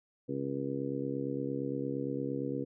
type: harmonic tone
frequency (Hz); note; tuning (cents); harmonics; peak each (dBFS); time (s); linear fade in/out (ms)
68.7; C#2; -15; 2 / 3 / 4 / 5 / 6 / 7; -40 / -44 / -36 / -41 / -41 / -39; 0.28-2.65; 20
effects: none